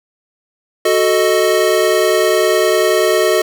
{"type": "chord", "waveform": "square", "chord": "D# diminished", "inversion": "first", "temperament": "equal", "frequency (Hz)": [370, 440, 622.3], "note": ["F#4", "A4", "D#5"], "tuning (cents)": [0, 0, 0], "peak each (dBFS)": -16, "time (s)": [0.85, 3.42], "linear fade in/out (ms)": 5, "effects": []}